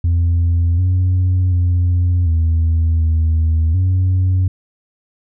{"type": "tone with pitch steps", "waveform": "sine", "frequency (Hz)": [85.2, 91.5, 88.5, 81.6, 80.3, 92.5], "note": ["F2", "F#2", "F2", "E2", "E2", "F#2"], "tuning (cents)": [-42, -19, 23, -17, -45, 0], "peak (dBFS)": -9, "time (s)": [0.04, 4.48], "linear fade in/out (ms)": 5, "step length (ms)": 740, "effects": ["tanh soft clip ceiling -10 dBFS"]}